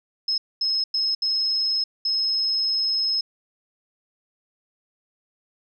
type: tone bursts at uneven times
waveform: sine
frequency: 5170 Hz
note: E8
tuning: 34 cents flat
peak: -20 dBFS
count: 5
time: 0.28-0.38 / 0.61-0.84 / 0.94-1.15 / 1.22-1.84 / 2.05-3.21 s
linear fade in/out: 5 ms
effects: none